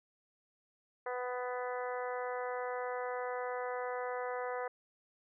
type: harmonic tone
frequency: 248.8 Hz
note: B3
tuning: 13 cents sharp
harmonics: 2 / 3 / 4 / 5 / 6 / 7 / 8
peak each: -38 / -42 / -44 / -46 / -48 / -49 / -50 dBFS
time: 1.06-4.68 s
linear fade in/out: 5 ms
effects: none